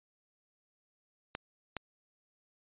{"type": "clicks", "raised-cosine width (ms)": 0.3, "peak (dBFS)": -20, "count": 2, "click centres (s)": [1.351, 1.767], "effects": ["resampled to 8000 Hz"]}